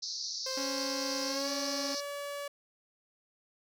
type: band-pass noise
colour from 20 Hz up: white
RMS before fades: -38 dBFS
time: 0.02-2.01 s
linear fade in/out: 10 ms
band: 4100 to 6000 Hz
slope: 96 dB/octave
type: tone with pitch glide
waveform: sawtooth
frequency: 524 to 571.4 Hz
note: C5 to D5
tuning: +2 to -48 cents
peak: -33 dBFS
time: 0.46-2.48 s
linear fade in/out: 5 ms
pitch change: +150 cents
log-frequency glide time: 1.26-1.51 s
type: tone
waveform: sawtooth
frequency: 276.5 Hz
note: C#4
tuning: 4 cents flat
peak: -33 dBFS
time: 0.57-1.95 s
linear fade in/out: 5 ms
effects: none